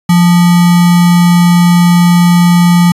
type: tone with sample-and-hold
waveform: sine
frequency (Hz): 174.61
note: F3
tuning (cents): 0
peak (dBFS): -3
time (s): 0.09-2.92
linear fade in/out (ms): 5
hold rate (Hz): 1050
effects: resampled to 32000 Hz